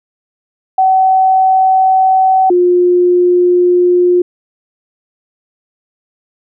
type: tone pair in turn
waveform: sine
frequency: 758 / 356.1 Hz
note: F#5 / F4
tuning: +42 / +34 cents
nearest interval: octave + minor second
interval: 1308 cents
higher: first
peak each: -6 dBFS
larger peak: neither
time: 0.78-2.5 / 2.5-4.22 s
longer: neither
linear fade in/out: 5 ms
effects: none